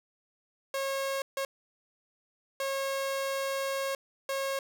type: tone bursts at uneven times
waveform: sawtooth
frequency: 544 Hz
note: C#5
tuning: 33 cents flat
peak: -26 dBFS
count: 4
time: 0.74-1.22 / 1.37-1.45 / 2.6-3.95 / 4.29-4.59 s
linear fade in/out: 2 ms
effects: none